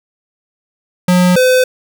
square tone pair in turn, 180 / 509.1 Hz, F#3 / C5, -47 / -47 cents, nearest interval octave + tritone, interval 1800 cents, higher second, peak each -8 dBFS, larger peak neither, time 1.08-1.36 / 1.36-1.64 s, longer neither, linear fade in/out 5 ms, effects none

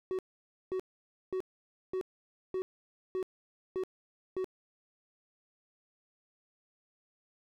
triangle tone bursts, 374 Hz, F#4, 19 cents sharp, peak -29 dBFS, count 8, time 0.11-4.444 s, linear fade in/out 0 ms, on 78 ms, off 530 ms, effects none

